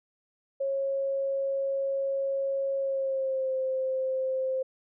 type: tone with pitch glide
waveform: sine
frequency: 546 to 523.8 Hz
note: C#5 to C5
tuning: -26 to +2 cents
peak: -26 dBFS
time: 0.6-4.63 s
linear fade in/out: 10 ms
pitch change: -72 cents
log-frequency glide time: 2.78-3.53 s
effects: none